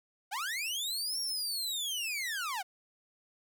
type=linear two-way sweep; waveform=sawtooth; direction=up then down; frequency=698.5 to 5600 to 698.5 Hz; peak=-30 dBFS; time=0.31-2.63 s; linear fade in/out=20 ms; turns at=1.2 s; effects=none